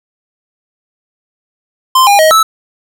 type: tone with pitch steps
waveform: square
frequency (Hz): 1040 / 809 / 630 / 1309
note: C6 / G#5 / D#5 / E6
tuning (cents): -11 / -46 / +21 / -13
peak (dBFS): -5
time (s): 1.95-2.43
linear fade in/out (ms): 5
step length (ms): 120
effects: none